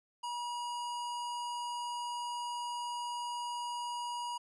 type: tone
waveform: square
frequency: 961 Hz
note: B5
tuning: 48 cents flat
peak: -37 dBFS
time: 0.23-4.38 s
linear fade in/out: 10 ms
effects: resampled to 24000 Hz + 13-bit